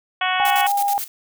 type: harmonic tone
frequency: 370 Hz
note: F#4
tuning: in tune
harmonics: 2 / 3 / 4 / 5 / 6 / 7 / 8 / 9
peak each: -23 / -25 / -26 / -27 / -28 / -28 / -29 / -30 dBFS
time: 0.21-0.67 s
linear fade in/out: 5 ms
type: tone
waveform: sine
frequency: 808 Hz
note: G#5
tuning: 48 cents flat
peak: -17 dBFS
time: 0.4-0.98 s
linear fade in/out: 0 ms
type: noise with tremolo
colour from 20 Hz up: blue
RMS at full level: -27 dBFS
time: 0.45-1.08 s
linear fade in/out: 2 ms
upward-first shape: square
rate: 9.3 Hz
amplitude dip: 80%
effects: none